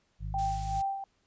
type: harmonic tone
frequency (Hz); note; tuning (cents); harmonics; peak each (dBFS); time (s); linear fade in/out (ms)
51.6; G#1; -10; 1 / 2 / 3; -35 / -39 / -42; 0.19-0.83; 50
type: tone with tremolo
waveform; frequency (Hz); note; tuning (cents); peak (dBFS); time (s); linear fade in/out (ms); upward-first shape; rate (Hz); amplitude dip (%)
sine; 784; G5; 0; -27; 0.34-1.04; 2; sine; 2.6; 65
type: noise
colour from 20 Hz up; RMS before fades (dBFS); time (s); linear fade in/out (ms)
blue; -43; 0.38-0.82; 10
effects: pink hiss -72 dBFS RMS until 1.26 s + resampled to 16000 Hz